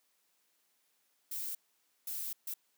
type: noise bursts at uneven times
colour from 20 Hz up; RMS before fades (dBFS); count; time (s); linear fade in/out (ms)
violet; -39; 3; 1.31-1.55 / 2.07-2.33 / 2.47-2.54; 5
effects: white hiss -75 dBFS RMS until 2.77 s + high-pass 200 Hz 12 dB/octave